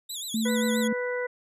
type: tone with vibrato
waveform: 20% pulse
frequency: 3648 Hz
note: A#7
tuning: 38 cents flat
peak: -27 dBFS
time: 0.09-0.88 s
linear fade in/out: 10 ms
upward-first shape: sine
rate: 7.5 Hz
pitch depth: 170 cents each way
type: tone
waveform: sine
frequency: 222.3 Hz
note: A3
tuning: 18 cents sharp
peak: -24 dBFS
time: 0.34-0.93 s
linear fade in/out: 5 ms
type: harmonic tone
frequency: 493.9 Hz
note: B4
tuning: in tune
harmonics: 1 / 2 / 3 / 4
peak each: -28 / -39 / -36 / -35 dBFS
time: 0.45-1.27 s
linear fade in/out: 10 ms
effects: resampled to 32000 Hz